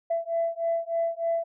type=beating tone pair; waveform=sine; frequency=667 / 670.3 Hz; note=E5 / E5; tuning=+20 / +29 cents; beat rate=3.3 Hz; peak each=-27 dBFS; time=0.1-1.44 s; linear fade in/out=10 ms; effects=tanh soft clip ceiling -18 dBFS